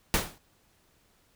pink noise with exponential decay, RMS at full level -21 dBFS, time 0.14-0.38 s, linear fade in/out 0 ms, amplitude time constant 52 ms, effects pink hiss -66 dBFS RMS until 1.35 s

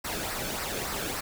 pink noise with flanger, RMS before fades -33 dBFS, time 0.04-1.21 s, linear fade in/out 10 ms, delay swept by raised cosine 0.29 to 1.05 ms, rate 3.5 Hz, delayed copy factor -0.55, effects none

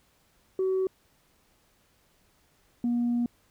sine tone pair in turn, 377.6 / 239.4 Hz, F#4 / A#3, +35 / +46 cents, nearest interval minor sixth, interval 789 cents, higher first, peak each -22 dBFS, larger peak neither, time 0.59-0.87 / 2.84-3.26 s, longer second, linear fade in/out 2 ms, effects tanh soft clip ceiling -21 dBFS + pink hiss -66 dBFS RMS until 3.5 s

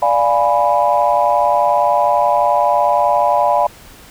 sine chord, D diminished seventh, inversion none, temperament equal, 587.3 / 698.5 / 830.6 / 987.8 Hz, D5 / F5 / Ab5 / Cb6, 0 / 0 / 0 / 0 cents, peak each -16 dBFS, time 0.02-3.67 s, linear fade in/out 5 ms, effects tanh soft clip ceiling -1 dBFS + pink hiss -41 dBFS RMS until 4.1 s

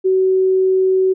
sine tone, 376.8 Hz, F#4, 32 cents sharp, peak -11 dBFS, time 0.04-1.14 s, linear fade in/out 20 ms, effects none

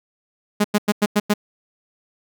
sawtooth tone bursts, 207.7 Hz, G#3, in tune, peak -10 dBFS, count 6, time 0.6-1.339 s, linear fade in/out 10 ms, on 44 ms, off 95 ms, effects none

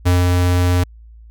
square tone with ADSR envelope, 89.2 Hz, F2, 37 cents sharp, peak -11 dBFS, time 0.05-0.84 s, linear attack 19 ms, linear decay 170 ms, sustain -2 dB, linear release 11 ms, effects added 56 Hz sine -38 dBFS peak until 1.3 s

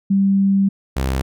sine / sawtooth tone pair in turn, 196 / 65.96 Hz, G3 / C2, 0 / +15 cents, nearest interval octave + perfect fifth, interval 1885 cents, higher first, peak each -12 / -14 dBFS, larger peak first, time 0.1-0.69 / 0.96-1.22 s, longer first, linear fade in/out 10 ms, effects none

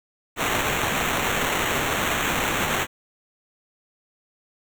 blue noise with sample-and-hold, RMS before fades -24 dBFS, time 0.36-2.87 s, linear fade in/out 50 ms, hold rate 4900 Hz, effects none

